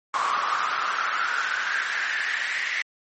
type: noise with high-pass filter sweep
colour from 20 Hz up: brown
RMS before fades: -26 dBFS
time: 0.14-2.82 s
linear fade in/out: 2 ms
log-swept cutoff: 1100 to 2000 Hz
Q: 6.6
effects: MP3 32 kbps